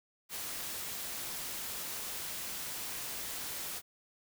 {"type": "noise", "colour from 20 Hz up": "white", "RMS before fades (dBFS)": -40, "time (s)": [0.29, 3.82], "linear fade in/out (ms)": 50, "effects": []}